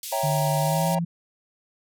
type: band-pass noise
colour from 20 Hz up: white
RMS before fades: -35 dBFS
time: 0.03-0.95 s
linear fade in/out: 2 ms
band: 2800 to 14000 Hz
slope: 24 dB/octave
type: chord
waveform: triangle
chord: C# diminished seventh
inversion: none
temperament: equal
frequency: 554.4 / 659.3 / 784 / 932.3 Hz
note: C#5 / E5 / G5 / Bb5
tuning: 0 / 0 / 0 / 0 cents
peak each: -27 dBFS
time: 0.12-0.99 s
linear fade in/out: 5 ms
type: tone with pitch glide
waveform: sine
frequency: 149.1 to 169.3 Hz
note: D3 to E3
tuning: +27 to +46 cents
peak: -23 dBFS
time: 0.23-1.05 s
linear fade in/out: 10 ms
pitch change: +219 cents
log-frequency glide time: 0.59-0.93 s
effects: none